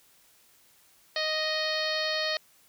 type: harmonic tone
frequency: 622.3 Hz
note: D#5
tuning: in tune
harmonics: 1 / 2 / 3 / 4 / 5 / 6 / 7 / 8 / 9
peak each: -32 / -39 / -33 / -39 / -38 / -37 / -32 / -41 / -46 dBFS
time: 1.16-2.37 s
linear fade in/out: 2 ms
effects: white hiss -61 dBFS RMS until 2.68 s

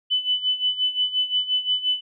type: tone with tremolo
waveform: sine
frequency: 3001 Hz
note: F#7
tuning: 24 cents sharp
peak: -17 dBFS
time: 0.1-2.01 s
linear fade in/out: 20 ms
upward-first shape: sine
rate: 5.7 Hz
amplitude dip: 80%
effects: none

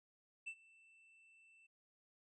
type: tone with ADSR envelope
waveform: triangle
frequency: 2664 Hz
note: E7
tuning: 18 cents sharp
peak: -40 dBFS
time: 0.46-1.67 s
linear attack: 17 ms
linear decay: 67 ms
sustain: -23 dB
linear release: 12 ms
effects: resampled to 24000 Hz

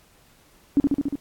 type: tone with echo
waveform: sine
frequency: 283.1 Hz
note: C#4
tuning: 37 cents sharp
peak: -13 dBFS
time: 0.77-0.8 s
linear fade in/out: 0 ms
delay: 71 ms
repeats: 5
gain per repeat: -2 dB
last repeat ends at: 1.155 s
effects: pink hiss -57 dBFS RMS until 1.2 s + AAC 64 kbps

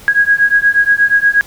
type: beating tone pair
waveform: sine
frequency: 1644 / 1652.4 Hz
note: G#6 / G#6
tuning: -18 / -9 cents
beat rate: 8.4 Hz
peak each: -11 dBFS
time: 0.08-1.41 s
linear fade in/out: 0 ms
effects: pink hiss -38 dBFS RMS until 1.46 s

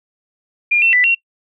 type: tone with pitch steps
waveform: sine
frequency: 2412 / 2699 / 1984 / 2738 Hz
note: D7 / E7 / B6 / F7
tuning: +46 / +40 / +7 / -35 cents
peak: -10 dBFS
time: 0.71-1.15 s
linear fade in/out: 10 ms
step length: 110 ms
effects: noise-tail reverb RT60 0.1 s tail -22 dB re dry

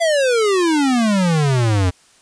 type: exponential sweep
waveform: square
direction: down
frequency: 687 to 87.5 Hz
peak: -14 dBFS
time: 0-1.91 s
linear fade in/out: 20 ms
effects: white hiss -52 dBFS RMS until 2.21 s + resampled to 22050 Hz

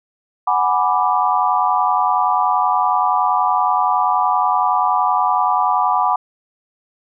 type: chord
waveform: sine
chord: G# half-diminished seventh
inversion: third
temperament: equal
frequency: 740 / 830.6 / 987.8 / 1174.7 Hz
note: F#5 / G#5 / B5 / D6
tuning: 0 / 0 / 0 / 0 cents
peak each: -19 / -20 / -18 / -19 dBFS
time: 0.47-6.16 s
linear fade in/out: 5 ms
effects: none

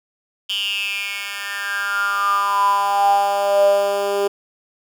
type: tone with high-pass filter sweep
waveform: 10% pulse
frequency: 200.6 Hz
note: G3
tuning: 40 cents sharp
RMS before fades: -19 dBFS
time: 0.49-4.28 s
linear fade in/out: 10 ms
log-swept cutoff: 3100 to 430 Hz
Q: 9.9
effects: none

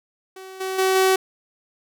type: tone with level steps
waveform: sawtooth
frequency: 378.9 Hz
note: F#4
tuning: 41 cents sharp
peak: -33 / -21 / -13 / -11 dBFS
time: 0.36-1.16 s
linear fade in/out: 5 ms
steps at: 0.6 / 0.78 / 0.95 s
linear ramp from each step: 10 ms
effects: none

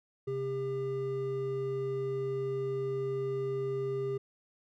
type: tone pair together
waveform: triangle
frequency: 133.62 / 400.7 Hz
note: C3 / G4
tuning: +37 / +38 cents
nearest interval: octave + perfect fifth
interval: 1901 cents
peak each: -36 / -30 dBFS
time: 0.27-4.18 s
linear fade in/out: 10 ms
effects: none

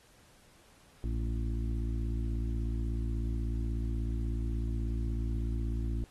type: harmonic tone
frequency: 56.4 Hz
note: A1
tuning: 44 cents sharp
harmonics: 1 / 2 / 4 / 5 / 6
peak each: -31 / -37 / -43 / -45 / -47 dBFS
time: 1.04-6.04 s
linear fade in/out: 0 ms
effects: pink hiss -62 dBFS RMS until 6.1 s + AAC 32 kbps

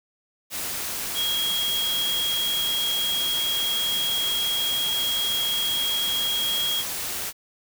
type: tone in noise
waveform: sine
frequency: 3280 Hz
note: G#7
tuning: 22 cents flat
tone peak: -23 dBFS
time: 1.14-6.84 s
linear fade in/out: 50 ms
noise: white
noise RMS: -30 dBFS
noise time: 0.5-7.33 s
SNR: +4 dB
effects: none

